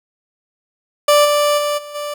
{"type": "tone with level steps", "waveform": "30% pulse", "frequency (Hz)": 587.3, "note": "D5", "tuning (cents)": 0, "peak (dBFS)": [-6, -10, -14, -28, -20], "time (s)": [1.08, 2.14], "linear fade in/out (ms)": 5, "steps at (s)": [1.24, 1.57, 1.77, 1.94], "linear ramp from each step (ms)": 20, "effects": []}